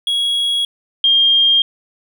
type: tone pair in turn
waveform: triangle / sine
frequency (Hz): 3322 / 3213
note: G#7 / G7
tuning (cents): 0 / +42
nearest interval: minor second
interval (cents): 58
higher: first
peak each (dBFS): -13 / -9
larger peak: second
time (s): 0.07-0.65 / 1.04-1.62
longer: neither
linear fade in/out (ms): 2
effects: none